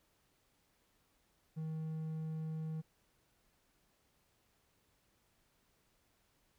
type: tone with hard clipping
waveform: triangle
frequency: 158.3 Hz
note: D#3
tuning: 30 cents sharp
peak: -39 dBFS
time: 1.56-2.82 s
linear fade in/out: 20 ms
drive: 6 dB
effects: pink hiss -75 dBFS RMS until 6.58 s